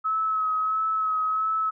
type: tone with vibrato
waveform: sine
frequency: 1287 Hz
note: E6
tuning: 42 cents flat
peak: -22 dBFS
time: 0.04-1.71 s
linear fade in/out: 20 ms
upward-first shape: sine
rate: 1.5 Hz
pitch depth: 23 cents each way
effects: none